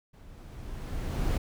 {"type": "noise with level ramp", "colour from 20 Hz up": "brown", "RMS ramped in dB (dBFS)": [-51, -26], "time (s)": [0.13, 1.38], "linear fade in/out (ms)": 10, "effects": []}